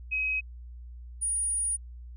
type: tone pair in turn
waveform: sine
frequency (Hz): 2539 / 9586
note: D#7 / D9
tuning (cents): +34 / +34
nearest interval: octave + major seventh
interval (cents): 2300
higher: second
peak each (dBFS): -26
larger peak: neither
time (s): 0.11-0.41 / 1.21-1.77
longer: second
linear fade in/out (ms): 20
effects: added 60 Hz sine -41 dBFS peak until 2.16 s